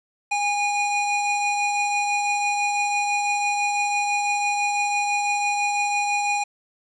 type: tone pair together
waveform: square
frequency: 820 / 2454 Hz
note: G#5 / D#7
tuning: -22 / -25 cents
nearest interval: octave + perfect fifth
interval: 1897 cents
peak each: -23 / -26 dBFS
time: 0.31-6.44 s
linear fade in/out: 10 ms
effects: resampled to 22050 Hz + 8-bit